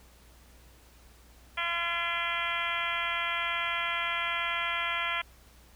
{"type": "harmonic tone with a mistuned harmonic", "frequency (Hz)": 341.1, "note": "F4", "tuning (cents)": -41, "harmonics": [2, 3, 4, 5, 6, 7, 8, 9, 10], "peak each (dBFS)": [-41, -37, -35, -38, -35, -35, -41, -40, -40], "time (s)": [1.57, 5.22], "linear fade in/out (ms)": 10, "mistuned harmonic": 10, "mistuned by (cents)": -63, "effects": ["added 60 Hz sine -56 dBFS peak until 5.75 s", "pink hiss -59 dBFS RMS until 5.75 s"]}